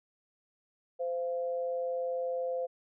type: tone pair together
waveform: sine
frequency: 516 / 688.3 Hz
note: C5 / F5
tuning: -24 / -25 cents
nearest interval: perfect fourth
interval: 499 cents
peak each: -31 / -39 dBFS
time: 0.99-2.67 s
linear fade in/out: 20 ms
effects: none